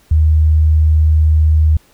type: tone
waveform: sine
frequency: 77.78 Hz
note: D#2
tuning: in tune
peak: -7 dBFS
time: 0.11-1.77 s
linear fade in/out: 5 ms
effects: pink hiss -51 dBFS RMS until 1.93 s